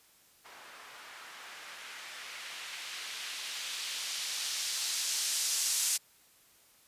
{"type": "noise with low-pass filter sweep", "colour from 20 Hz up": "violet", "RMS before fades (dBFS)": -37, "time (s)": [0.44, 5.98], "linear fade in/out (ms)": 20, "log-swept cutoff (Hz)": [1100, 7400], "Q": 0.98, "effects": ["white hiss -63 dBFS RMS until 6.87 s", "resampled to 32000 Hz"]}